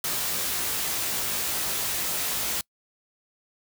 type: noise with comb filter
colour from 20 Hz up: white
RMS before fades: -28 dBFS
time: 0.04-2.61 s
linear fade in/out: 2 ms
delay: 18 ms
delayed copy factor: +0.65
effects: noise-tail reverb RT60 0.1 s tail -26 dB re dry